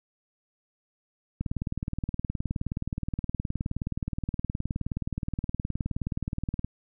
click train, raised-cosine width 5 ms, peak -17 dBFS, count 101, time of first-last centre 1.41-6.646 s, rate 19.1 Hz, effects none

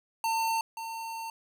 square tone pair in turn, 902 / 905.5 Hz, A5 / A5, +43 / +49 cents, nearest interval unison, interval 6 cents, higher second, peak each -27 / -36 dBFS, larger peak first, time 0.24-0.61 / 0.77-1.3 s, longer second, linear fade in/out 2 ms, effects none

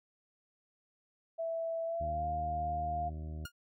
sine tone with pitch glide, 659.3 to 702.6 Hz, E5 to F5, 0 to +10 cents, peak -33 dBFS, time 1.38-3.1 s, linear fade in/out 20 ms, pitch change +110 cents, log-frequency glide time 1.85-2.26 s
harmonic tone, 77.78 Hz, D#2, in tune, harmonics 1 / 2 / 3 / 4 / 5 / 7 / 8 / 9, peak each -39 / -46 / -53 / -54 / -58 / -62 / -60 / -62 dBFS, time 2-3.46 s, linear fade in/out 10 ms
sawtooth tone with exponential decay, 1421 Hz, F6, 30 cents sharp, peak -35 dBFS, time 3.45-3.52 s, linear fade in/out 5 ms, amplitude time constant 15 ms
effects none

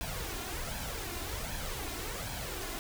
pink noise with flanger, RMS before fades -38 dBFS, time 0.01-2.79 s, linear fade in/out 0 ms, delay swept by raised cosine 1.2 to 2.9 ms, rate 1.3 Hz, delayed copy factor +0.6, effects none

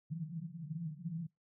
white band-pass noise, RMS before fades -42 dBFS, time 0.1-1.27 s, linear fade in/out 10 ms, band 150 to 170 Hz, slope 96 dB/octave, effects noise-tail reverb RT60 0.2 s tail -25 dB re dry

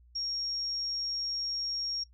sine tone, 5570 Hz, F8, 5 cents flat, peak -31 dBFS, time 0.15-2.04 s, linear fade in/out 10 ms, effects noise-tail reverb RT60 0.1 s tail -22 dB re dry + added 60 Hz sine -56 dBFS peak until 2.13 s

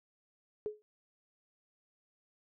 sine tone with exponential decay, 423.6 Hz, G#4, 34 cents sharp, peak -30 dBFS, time 0.66-0.82 s, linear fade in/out 0 ms, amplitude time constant 33 ms, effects none

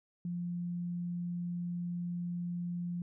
sine tone, 174.61 Hz, F3, in tune, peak -34 dBFS, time 0.25-3.02 s, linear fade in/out 2 ms, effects none

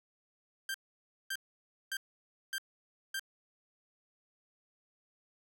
sawtooth tone bursts, 1579 Hz, G6, 12 cents sharp, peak -31 dBFS, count 5, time 0.69-3.195 s, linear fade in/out 2 ms, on 53 ms, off 560 ms, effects none

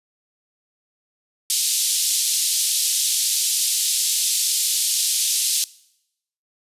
white band-pass noise, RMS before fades -21 dBFS, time 1.5-5.64 s, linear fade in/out 0 ms, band 3400 to 11000 Hz, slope 24 dB/octave, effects noise-tail reverb RT60 0.8 s tail -21 dB re dry + resampled to 32000 Hz

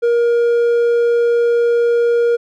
sine tone with hard clipping, 472.1 Hz, A#4, 22 cents sharp, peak -12 dBFS, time 0.02-2.37 s, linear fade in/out 20 ms, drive 3 dB, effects none

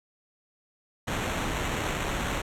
pink noise with sample-and-hold, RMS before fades -30 dBFS, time 1.07-2.42 s, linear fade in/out 10 ms, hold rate 4900 Hz, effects low-pass 11000 Hz 12 dB/octave

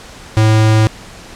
square tone, 109.3 Hz, A2, 11 cents flat, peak -8 dBFS, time 0.37-0.87 s, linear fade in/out 0 ms, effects pink hiss -35 dBFS RMS until 1.35 s + low-pass 8000 Hz 12 dB/octave

